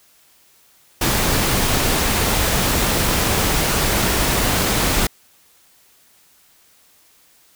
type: noise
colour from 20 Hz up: pink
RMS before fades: -18 dBFS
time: 1.01-5.07 s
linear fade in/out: 5 ms
effects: white hiss -54 dBFS RMS until 7.55 s